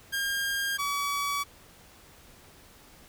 sawtooth tone pair in turn, 1611 / 1139.1 Hz, G6 / C#6, +47 / +47 cents, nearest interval tritone, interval 600 cents, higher first, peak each -24 dBFS, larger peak neither, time 0.12-0.78 / 0.78-1.44 s, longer neither, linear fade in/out 20 ms, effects pink hiss -54 dBFS RMS until 3.08 s

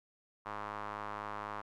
square tone with band-pass filter, 52 Hz, G#1, 3 cents sharp, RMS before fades -42 dBFS, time 0.45-1.62 s, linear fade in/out 20 ms, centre 1100 Hz, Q 2.7, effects none

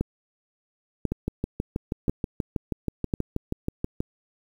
two click trains, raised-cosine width 3 ms, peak -13 / -11 dBFS, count 19 / 4, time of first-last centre 1.12-4.005 / 0.01-3.138 s, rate 6.24 / 0.959 Hz, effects 8-bit

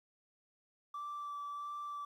triangle tone with vibrato, 1164 Hz, D6, 16 cents flat, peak -37 dBFS, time 0.94-2.05 s, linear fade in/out 5 ms, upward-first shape sine, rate 1.5 Hz, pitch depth 11 cents each way, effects tanh soft clip ceiling -36 dBFS + 12-bit

